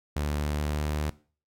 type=tone with pitch glide; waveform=sawtooth; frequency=73.8 to 75.22 Hz; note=D2 to D2; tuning=+9 to +42 cents; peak=-23 dBFS; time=0.16-1.1 s; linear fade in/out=5 ms; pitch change=+33 cents; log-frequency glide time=0.35-0.91 s; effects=noise-tail reverb RT60 0.4 s tail -19 dB re dry